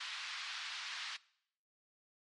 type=band-pass noise; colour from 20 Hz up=white; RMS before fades=-44 dBFS; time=0-1.17 s; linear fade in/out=10 ms; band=1100 to 4400 Hz; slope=24 dB/octave; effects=noise-tail reverb RT60 0.7 s tail -21 dB re dry + MP3 48 kbps